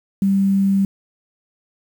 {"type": "tone with quantisation", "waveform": "sine", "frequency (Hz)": 195.6, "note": "G3", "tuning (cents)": -4, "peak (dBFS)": -13, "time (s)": [0.22, 0.85], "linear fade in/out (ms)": 2, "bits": 7, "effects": []}